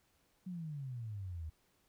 sine exponential sweep, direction down, 188.3 to 76.1 Hz, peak -40 dBFS, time 0.46-1.5 s, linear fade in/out 10 ms, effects pink hiss -74 dBFS RMS until 1.88 s

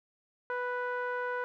sawtooth tone with low-pass filter, 493.9 Hz, B4, in tune, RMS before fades -34 dBFS, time 0.5-1.44 s, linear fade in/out 0 ms, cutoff 1400 Hz, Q 3.2, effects none

